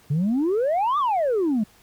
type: exponential two-way sweep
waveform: sine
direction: up then down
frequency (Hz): 137 to 1219 to 200.5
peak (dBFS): -17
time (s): 0.1-1.64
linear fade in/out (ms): 10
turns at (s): 0.98
effects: tanh soft clip ceiling -17 dBFS + pink hiss -55 dBFS RMS until 1.82 s